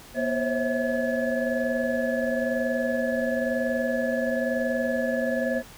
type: tone cluster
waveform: sine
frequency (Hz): 240.4 / 526 / 547 / 650 / 1704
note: B3 / C5 / C#5 / E5 / G#6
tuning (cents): -46 / +9 / -23 / -24 / +44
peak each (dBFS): -28 / -28 / -32 / -30 / -32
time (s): 0.14-5.63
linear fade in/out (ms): 50
effects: pink hiss -47 dBFS RMS until 5.77 s